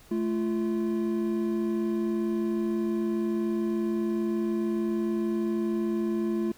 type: tone pair together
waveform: triangle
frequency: 216.9 / 343.7 Hz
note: A3 / F4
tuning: -25 / -28 cents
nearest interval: minor sixth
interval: 797 cents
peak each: -26 dBFS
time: 0.11-6.52 s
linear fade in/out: 5 ms
effects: pink hiss -55 dBFS RMS until 6.57 s